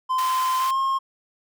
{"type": "tone with pitch glide", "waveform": "triangle", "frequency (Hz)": [1032, 1073.3], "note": ["C6", "C6"], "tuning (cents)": [-24, 44], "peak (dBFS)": -18, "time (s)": [0.09, 0.99], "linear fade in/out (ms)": 20, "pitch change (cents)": 68, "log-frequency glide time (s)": [0.57, 0.78]}
{"type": "high-pass noise", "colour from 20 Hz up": "pink", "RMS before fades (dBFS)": -34, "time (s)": [0.18, 0.71], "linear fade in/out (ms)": 5, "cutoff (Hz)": 850, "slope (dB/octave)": 96}
{"effects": []}